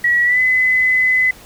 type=tone with pitch glide; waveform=sine; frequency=1925 to 2020 Hz; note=B6 to B6; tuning=-45 to +39 cents; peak=-11 dBFS; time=0.04-1.31 s; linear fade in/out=5 ms; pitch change=+84 cents; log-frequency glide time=0.24-0.4 s; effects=pink hiss -41 dBFS RMS until 1.45 s